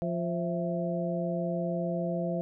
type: harmonic tone with a mistuned harmonic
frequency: 174.61 Hz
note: F3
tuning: in tune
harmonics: 1 / 2 / 3 / 4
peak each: -31 / -37 / -35 / -34 dBFS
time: 0.02-2.41 s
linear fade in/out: 0 ms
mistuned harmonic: 4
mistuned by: -86 cents
effects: none